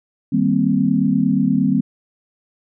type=chord; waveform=sine; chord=C minor seventh; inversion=first; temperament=equal; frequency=155.56 / 196 / 233.1 / 261.6 Hz; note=Eb3 / G3 / Bb3 / C4; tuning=0 / 0 / 0 / 0 cents; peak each=-22 / -18 / -20 / -18 dBFS; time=0.32-1.81 s; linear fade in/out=10 ms; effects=none